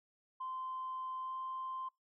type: tone with pitch glide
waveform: sine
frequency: 1037 to 1043.6 Hz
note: C6 to C6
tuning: -16 to -5 cents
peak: -38 dBFS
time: 0.4-1.89 s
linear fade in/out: 10 ms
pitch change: +11 cents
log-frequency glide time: 1.21-1.33 s
effects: noise-tail reverb RT60 0.2 s tail -26 dB re dry + tanh soft clip ceiling -34 dBFS